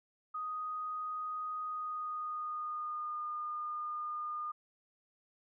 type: tone with pitch glide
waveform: sine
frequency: 1246 to 1216.8 Hz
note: D#6 to D#6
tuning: +2 to -39 cents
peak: -36 dBFS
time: 0.34-4.52 s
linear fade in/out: 10 ms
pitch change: -41 cents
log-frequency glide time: 1.62-3.24 s
effects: none